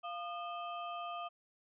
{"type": "ring-modulated tone", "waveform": "square", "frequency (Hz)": 956, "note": "A#5", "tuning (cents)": 43, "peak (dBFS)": -37, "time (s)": [0.03, 1.29], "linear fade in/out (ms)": 20, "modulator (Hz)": 261, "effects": ["resampled to 8000 Hz"]}